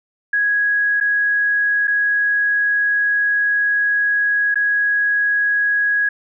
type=tone with dropouts; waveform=sine; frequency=1661.2 Hz; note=G#6; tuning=in tune; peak=-14 dBFS; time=0.33-6.09 s; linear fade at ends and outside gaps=5 ms; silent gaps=1.002-1.009 / 1.873-1.878 / 4.544-4.556 s; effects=none